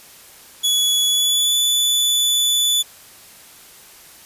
sawtooth tone with pitch glide, 3392 to 3473 Hz, G#7 to A7, +36 to -23 cents, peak -12 dBFS, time 0.63-2.83 s, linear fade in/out 20 ms, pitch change +41 cents, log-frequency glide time 1.07-1.57 s, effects white hiss -44 dBFS RMS until 4.25 s + resampled to 32000 Hz

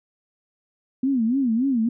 sine tone with vibrato, 247.5 Hz, B3, 4 cents sharp, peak -18 dBFS, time 1.03-1.89 s, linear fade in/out 5 ms, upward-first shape sine, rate 3.5 Hz, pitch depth 200 cents each way, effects none

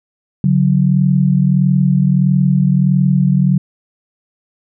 sine tone pair together, 142.45 / 184 Hz, C#3 / F#3, +48 / -9 cents, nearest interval major third, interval 443 cents, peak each -12 dBFS, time 0.44-3.58 s, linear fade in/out 2 ms, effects none

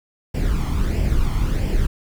brown noise with flanger, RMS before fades -19 dBFS, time 0.34-1.87 s, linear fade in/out 10 ms, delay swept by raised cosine 0.38 to 0.95 ms, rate 1.5 Hz, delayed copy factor +0.6, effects none

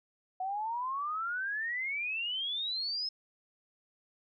sine exponential sweep, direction up, 733 to 5220 Hz, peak -32 dBFS, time 0.4-3.09 s, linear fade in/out 5 ms, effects none

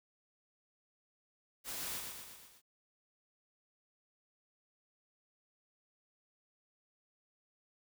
white noise with echo, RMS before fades -42 dBFS, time 1.64-2.02 s, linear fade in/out 50 ms, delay 120 ms, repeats 5, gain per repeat -4 dB, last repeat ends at 2.62 s, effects none

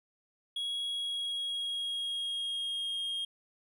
triangle tone with pitch glide, 3322 to 3241 Hz, G#7 to G#7, 0 to -43 cents, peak -31 dBFS, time 0.56-3.25 s, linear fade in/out 5 ms, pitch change -43 cents, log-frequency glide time 0.85-3.01 s, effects none

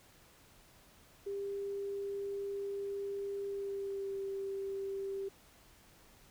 sine tone with pitch glide, 398.8 to 391.5 Hz, G4 to G4, +30 to -2 cents, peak -36 dBFS, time 1.26-5.29 s, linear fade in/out 10 ms, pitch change -32 cents, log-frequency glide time 3.46-4.2 s, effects pink hiss -62 dBFS RMS until 6.3 s

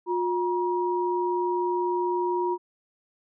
sine tone pair together, 357.3 / 954 Hz, F4 / A#5, +40 / +40 cents, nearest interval octave + perfect fourth, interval 1700 cents, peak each -25 / -27 dBFS, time 0.06-2.58 s, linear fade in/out 50 ms, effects none

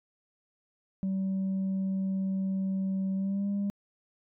sine tone with pitch glide, 191.6 to 200.7 Hz, G3 to G3, -39 to +41 cents, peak -25 dBFS, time 1.03-3.7 s, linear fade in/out 0 ms, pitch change +80 cents, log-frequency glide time 3.15-3.47 s, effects tanh soft clip ceiling -26 dBFS

